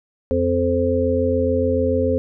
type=harmonic tone with a mistuned harmonic; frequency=87 Hz; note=F2; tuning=6 cents flat; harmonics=1 / 3 / 5 / 6; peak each=-23 / -22 / -22 / -20 dBFS; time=0.31-2.18 s; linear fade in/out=0 ms; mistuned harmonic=3; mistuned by=-18 cents; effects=none